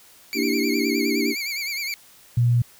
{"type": "tone with vibrato", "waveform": "25% pulse", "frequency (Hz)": 2255, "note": "C#7", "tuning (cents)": 29, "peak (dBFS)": -22, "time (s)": [0.33, 1.94], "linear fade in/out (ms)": 0, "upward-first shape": "sine", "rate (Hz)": 9.7, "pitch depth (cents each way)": 94}
{"type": "chord", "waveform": "sine", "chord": "E half-diminished seventh", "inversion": "second", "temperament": "equal", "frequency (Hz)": [233.1, 293.7, 329.6, 392], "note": ["Bb3", "D4", "E4", "G4"], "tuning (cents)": [0, 0, 0, 0], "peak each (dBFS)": [-26, -24, -28, -26], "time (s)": [0.34, 1.35], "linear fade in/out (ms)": 50}
{"type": "tone", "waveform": "sine", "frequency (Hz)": 120, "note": "B2", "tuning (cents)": -49, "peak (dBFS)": -15, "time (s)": [2.37, 2.62], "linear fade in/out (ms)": 5}
{"effects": ["white hiss -51 dBFS RMS until 2.79 s"]}